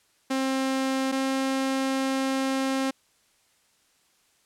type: tone pair in turn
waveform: sawtooth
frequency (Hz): 265.6 / 267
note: C4 / C4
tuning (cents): +26 / +35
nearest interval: unison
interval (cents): 9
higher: second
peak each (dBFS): -20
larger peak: neither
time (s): 0.3-1.12 / 1.12-2.91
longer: second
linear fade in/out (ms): 10
effects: white hiss -65 dBFS RMS until 4.45 s + low-pass 10000 Hz 12 dB/octave